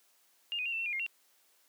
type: tone with pitch steps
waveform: sine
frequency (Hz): 2818 / 2493 / 2769 / 2673 / 2711 / 2420 / 2128 / 2747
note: F7 / D#7 / F7 / E7 / E7 / D#7 / C7 / F7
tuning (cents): +15 / +3 / -15 / +23 / +48 / -49 / +29 / -29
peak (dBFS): -32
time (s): 0.52-1.064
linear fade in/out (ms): 0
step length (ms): 68
effects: white hiss -68 dBFS RMS until 1.68 s + high-pass 300 Hz 12 dB/octave

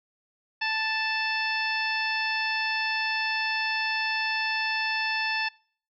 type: harmonic tone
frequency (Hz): 880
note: A5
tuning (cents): 0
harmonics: 1 / 2 / 3 / 4 / 5 / 6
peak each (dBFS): -32 / -29 / -30 / -38 / -37 / -37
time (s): 0.61-5.49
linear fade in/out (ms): 10
effects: noise-tail reverb RT60 0.5 s tail -25 dB re dry

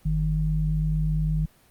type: tone pair together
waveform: sine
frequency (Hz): 49 / 155.56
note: G1 / D#3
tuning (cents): 0 / 0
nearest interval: octave + minor sixth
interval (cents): 2000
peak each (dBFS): -25 / -23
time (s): 0.05-1.46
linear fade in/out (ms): 10
effects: pink hiss -58 dBFS RMS until 1.7 s + Opus 32 kbps

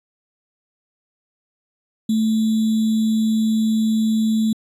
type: tone with sample-and-hold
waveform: sine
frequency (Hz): 220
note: A3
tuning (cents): 0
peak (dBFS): -15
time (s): 2.09-4.53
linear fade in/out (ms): 5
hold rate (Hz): 3675
effects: resampled to 32000 Hz

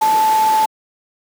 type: tone in noise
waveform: sine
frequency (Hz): 873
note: A5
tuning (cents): -14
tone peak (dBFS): -11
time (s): 0.01-0.66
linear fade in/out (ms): 10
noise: pink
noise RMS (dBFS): -25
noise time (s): 0.01-0.66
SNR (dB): +11
effects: high-pass 300 Hz 12 dB/octave

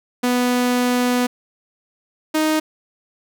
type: tone pair in turn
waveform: sawtooth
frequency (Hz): 247 / 311.2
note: B3 / D#4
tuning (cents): 0 / 0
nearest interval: major third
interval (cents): 400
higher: second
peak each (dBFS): -12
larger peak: neither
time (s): 0.23-1.27 / 2.34-2.6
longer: first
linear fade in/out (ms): 10
effects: none

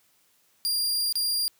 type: tone with dropouts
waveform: sawtooth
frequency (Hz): 4791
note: D8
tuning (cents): +34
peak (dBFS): -21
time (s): 0.65-1.48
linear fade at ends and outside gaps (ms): 0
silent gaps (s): 1.125-1.155
effects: white hiss -65 dBFS RMS until 1.59 s + high-pass 60 Hz 12 dB/octave

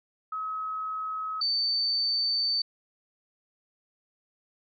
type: tone pair in turn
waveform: sine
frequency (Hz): 1279 / 4558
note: D#6 / C#8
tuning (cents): +47 / +47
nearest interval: octave + minor seventh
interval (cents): 2200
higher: second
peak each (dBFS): -30 / -24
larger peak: second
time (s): 0.32-1.41 / 1.41-2.62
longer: second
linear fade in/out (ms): 5
effects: none

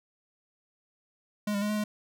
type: tone with pitch steps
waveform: square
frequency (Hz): 208.7 / 201.3 / 208.7 / 211.7 / 210.2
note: G#3 / G3 / G#3 / G#3 / G#3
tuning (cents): +9 / +46 / +9 / +33 / +21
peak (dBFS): -28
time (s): 1.47-1.84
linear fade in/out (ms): 5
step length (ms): 74
effects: none

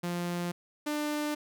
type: tone pair in turn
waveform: sawtooth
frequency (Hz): 174.61 / 298.2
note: F3 / D4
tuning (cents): 0 / +27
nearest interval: major sixth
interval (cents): 927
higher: second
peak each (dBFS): -27 / -26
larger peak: second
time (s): 0.03-0.52 / 0.86-1.35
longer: neither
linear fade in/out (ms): 10
effects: none

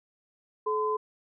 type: tone pair together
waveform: sine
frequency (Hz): 429.4 / 1021.3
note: A4 / C6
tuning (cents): -42 / -42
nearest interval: octave + minor third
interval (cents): 1500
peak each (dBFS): -28 / -28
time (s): 0.66-0.97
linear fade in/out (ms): 10
effects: none

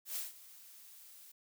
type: noise with ADSR envelope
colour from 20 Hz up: blue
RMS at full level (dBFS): -38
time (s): 0.05-1.32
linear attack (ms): 110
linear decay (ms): 160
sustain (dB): -18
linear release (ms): 8
effects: none

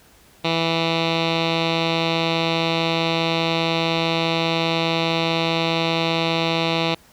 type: tone with low-pass filter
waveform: 10% pulse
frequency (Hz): 164.81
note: E3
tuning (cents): 0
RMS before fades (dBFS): -21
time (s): 0.44-6.95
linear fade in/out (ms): 10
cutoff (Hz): 3500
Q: 6.3
effects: pink hiss -52 dBFS RMS until 7.12 s

